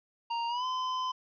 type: tone with pitch glide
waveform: square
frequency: 932.3 to 1022.6 Hz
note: A#5 to C6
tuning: 0 to -40 cents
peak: -31 dBFS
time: 0.3-1.12 s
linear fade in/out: 10 ms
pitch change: +160 cents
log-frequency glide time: 0.48-0.65 s
effects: resampled to 11025 Hz + 11-bit